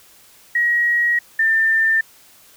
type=tone pair in turn; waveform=sine; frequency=1900 / 1791.9 Hz; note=A#6 / A6; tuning=+33 / +31 cents; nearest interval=minor second; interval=102 cents; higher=first; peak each=-14 / -13 dBFS; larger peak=second; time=0.55-1.19 / 1.39-2.01 s; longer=first; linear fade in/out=5 ms; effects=white hiss -49 dBFS RMS until 2.56 s